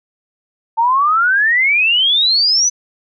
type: exponential sweep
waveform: sine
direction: up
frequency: 889 to 6110 Hz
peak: -10 dBFS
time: 0.77-2.7 s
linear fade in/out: 20 ms
effects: none